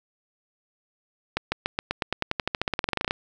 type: accelerating click train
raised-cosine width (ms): 0.3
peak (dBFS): -8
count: 24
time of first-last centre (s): 1.37-3.109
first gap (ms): 150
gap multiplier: 0.93
effects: none